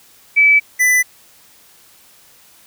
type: tone pair in turn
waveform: sine / square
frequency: 2301 / 1996.1 Hz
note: D7 / B6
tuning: -36 / +18 cents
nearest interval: major second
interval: 246 cents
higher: first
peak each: -7 / -11 dBFS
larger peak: first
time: 0.36-0.6 / 0.79-1.03 s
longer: neither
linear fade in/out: 20 ms
effects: white hiss -48 dBFS RMS until 2.66 s